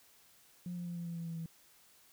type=tone with pitch steps; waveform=sine; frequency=177 / 175.07 / 173.16 / 171.27 / 169.4 / 167.55 / 165.72 / 163.91 Hz; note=F3 / F3 / F3 / F3 / E3 / E3 / E3 / E3; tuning=+23 / +5 / -14 / -33 / +48 / +29 / +9 / -10 cents; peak=-37 dBFS; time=0.66-1.46 s; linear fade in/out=2 ms; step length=100 ms; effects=tanh soft clip ceiling -34 dBFS + white hiss -64 dBFS RMS until 2.12 s